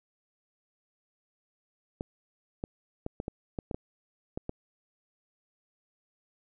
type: clicks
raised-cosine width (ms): 2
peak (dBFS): -20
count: 10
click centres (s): 2.009 / 2.639 / 3.064 / 3.201 / 3.281 / 3.588 / 3.712 / 3.745 / 4.375 / 4.494
effects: none